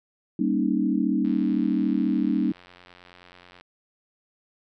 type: chord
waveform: sine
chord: Eb dominant seventh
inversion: first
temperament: equal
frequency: 196 / 233.1 / 277.2 / 311.1 Hz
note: G3 / Bb3 / Db4 / Eb4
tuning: 0 / 0 / 0 / 0 cents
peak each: -26 dBFS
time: 0.39-2.52 s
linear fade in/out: 5 ms
type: click train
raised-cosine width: 0.3 ms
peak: -32 dBFS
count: 212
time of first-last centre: 1.25-3.61 s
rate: 89.4 Hz
effects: none